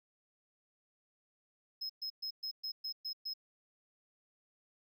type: tone bursts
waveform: triangle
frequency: 5140 Hz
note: E8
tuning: 45 cents flat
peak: -36 dBFS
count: 8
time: 1.81-3.338 s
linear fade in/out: 10 ms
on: 86 ms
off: 120 ms
effects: none

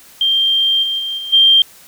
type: tone with level steps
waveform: sine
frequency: 3174 Hz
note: G7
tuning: 21 cents sharp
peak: -11 / -16 / -19 / -23 / -6 dBFS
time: 0.21-1.62 s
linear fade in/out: 2 ms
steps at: 0.82 / 0.98 / 1.17 / 1.32 s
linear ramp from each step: 20 ms
effects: white hiss -43 dBFS RMS until 1.87 s

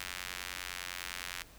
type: tone with high-pass filter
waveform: sawtooth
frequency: 89.9 Hz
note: F#2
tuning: 49 cents flat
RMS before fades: -42 dBFS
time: 0-1.43 s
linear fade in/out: 5 ms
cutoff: 1900 Hz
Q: 1.1
effects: added 50 Hz sine -57 dBFS peak until 1.58 s + pink hiss -57 dBFS RMS until 1.58 s

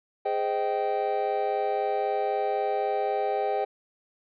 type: chord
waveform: triangle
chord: Ab major seventh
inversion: none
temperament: just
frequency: 415.3 / 519.1 / 623 / 778.7 Hz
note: Ab4 / C5 / Eb5 / G5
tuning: 0 / -14 / +2 / -12 cents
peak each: -28 / -30 / -30 / -26 dBFS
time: 0.25-3.65 s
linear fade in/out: 10 ms
effects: resampled to 11025 Hz

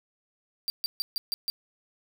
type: tone bursts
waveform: 45% pulse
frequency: 4699 Hz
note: D8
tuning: in tune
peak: -26 dBFS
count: 6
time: 0.68-1.5 s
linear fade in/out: 0 ms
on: 20 ms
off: 140 ms
effects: none

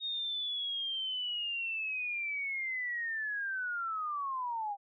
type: linear sweep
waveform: sine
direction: down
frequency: 3732 to 789 Hz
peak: -33 dBFS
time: 0-4.77 s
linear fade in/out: 50 ms
effects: none

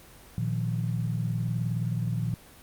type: chord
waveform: sine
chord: Bb suspended fourth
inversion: none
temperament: just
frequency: 116.54 / 155.39 / 174.81 Hz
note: Bb2 / Eb3 / F3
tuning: 0 / -2 / +2 cents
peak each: -28 / -32 / -33 dBFS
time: 0.38-2.34 s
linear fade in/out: 0 ms
effects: pink hiss -51 dBFS RMS until 2.62 s + Opus 24 kbps

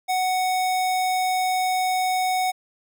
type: tone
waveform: square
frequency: 742 Hz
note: F#5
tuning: 5 cents sharp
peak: -21 dBFS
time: 0.08-2.52 s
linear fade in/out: 20 ms
effects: none

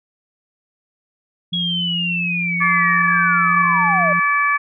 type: tone with vibrato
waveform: sine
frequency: 174.1 Hz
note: F3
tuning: 5 cents flat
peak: -23 dBFS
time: 1.52-4.2 s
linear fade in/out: 10 ms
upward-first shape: sine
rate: 4.5 Hz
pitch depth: 8 cents each way
type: linear sweep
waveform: sine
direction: down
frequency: 3340 to 582 Hz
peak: -19 dBFS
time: 1.53-4.13 s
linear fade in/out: 5 ms
type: harmonic tone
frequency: 576 Hz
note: D5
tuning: 34 cents flat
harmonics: 2 / 3 / 4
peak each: -17 / -19 / -20 dBFS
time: 2.6-4.58 s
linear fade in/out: 20 ms
effects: none

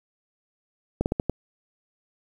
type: slowing click train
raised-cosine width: 2 ms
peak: -10 dBFS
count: 5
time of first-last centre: 1.01-1.297 s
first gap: 49 ms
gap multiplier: 1.26
effects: 8-bit

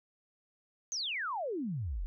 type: exponential sweep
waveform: sine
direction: down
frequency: 6520 to 36.26 Hz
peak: -33 dBFS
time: 0.92-2.06 s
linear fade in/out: 0 ms
effects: none

